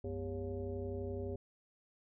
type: tone with frequency modulation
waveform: sine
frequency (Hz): 246.9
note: B3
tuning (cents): 0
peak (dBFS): -37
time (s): 0.04-1.36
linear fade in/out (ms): 5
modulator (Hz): 154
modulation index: 1.8
effects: none